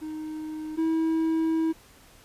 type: tone pair in turn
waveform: triangle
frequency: 310.5 / 322.9 Hz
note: D#4 / E4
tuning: -3 / -36 cents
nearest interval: minor second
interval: 67 cents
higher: second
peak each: -30 / -20 dBFS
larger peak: second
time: 0.01-0.77 / 0.77-1.73 s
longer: second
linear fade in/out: 20 ms
effects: pink hiss -54 dBFS RMS until 2.24 s + resampled to 32000 Hz